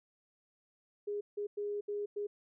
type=tone bursts at uneven times; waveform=sine; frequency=411.6 Hz; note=G#4; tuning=16 cents flat; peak=-34 dBFS; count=5; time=1.07-1.21 / 1.37-1.47 / 1.57-1.81 / 1.88-2.06 / 2.16-2.27 s; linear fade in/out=10 ms; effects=none